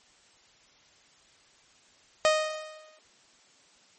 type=tone with exponential decay; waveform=sawtooth; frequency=621 Hz; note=D#5; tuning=3 cents flat; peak=-15 dBFS; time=2.25-2.99 s; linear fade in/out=0 ms; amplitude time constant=160 ms; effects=white hiss -60 dBFS RMS until 3.98 s + MP3 32 kbps